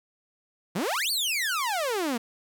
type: exponential two-way sweep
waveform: sawtooth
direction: up then down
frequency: 154 to 4699 to 221.7 Hz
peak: -22 dBFS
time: 0.75-2.18 s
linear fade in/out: 10 ms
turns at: 1.11 s
effects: 9-bit